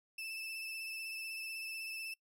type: tone with vibrato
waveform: 35% pulse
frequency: 2637 Hz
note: E7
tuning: in tune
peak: -39 dBFS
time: 0.18-2.14 s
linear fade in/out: 5 ms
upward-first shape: triangle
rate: 16 Hz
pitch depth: 28 cents each way
effects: noise-tail reverb RT60 0.1 s tail -24 dB re dry